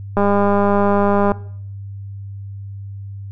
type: click train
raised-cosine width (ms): 1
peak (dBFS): -4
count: 233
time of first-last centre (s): 0.17-1.319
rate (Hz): 202
effects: noise-tail reverb RT60 0.6 s tail -19 dB re dry + added 99 Hz sine -28 dBFS peak until 3.31 s